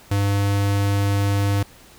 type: tone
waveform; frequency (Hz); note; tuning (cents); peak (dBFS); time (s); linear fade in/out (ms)
square; 100.3; G2; +40; -18; 0.11-1.63; 5
effects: pink hiss -48 dBFS RMS until 1.98 s